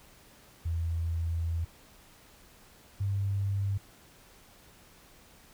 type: tone pair in turn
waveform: sine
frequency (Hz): 83.1 / 99.04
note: E2 / G2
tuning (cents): +15 / +18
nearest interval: minor third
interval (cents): 303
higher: second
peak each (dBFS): -28 / -27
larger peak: second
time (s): 0.65-1.65 / 3-3.78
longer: first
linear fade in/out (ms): 10
effects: pink hiss -57 dBFS RMS until 5.53 s